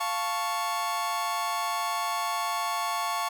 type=chord; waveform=40% pulse; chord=F augmented; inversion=none; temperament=equal; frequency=698.5 / 880 / 1108.7 Hz; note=F5 / A5 / C#6; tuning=0 / 0 / 0 cents; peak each=-33 / -32 / -29 dBFS; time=0-3.29 s; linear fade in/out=10 ms; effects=none